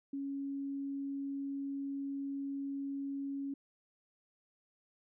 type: tone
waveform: sine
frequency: 277.2 Hz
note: C#4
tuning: in tune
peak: -36 dBFS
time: 0.13-3.54 s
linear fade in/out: 5 ms
effects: none